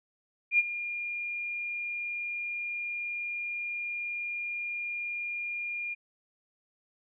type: tone with ADSR envelope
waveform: sine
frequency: 2413 Hz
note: D7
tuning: 46 cents sharp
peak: -18 dBFS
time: 0.51-5.95 s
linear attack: 77 ms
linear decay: 32 ms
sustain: -14 dB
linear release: 21 ms
effects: none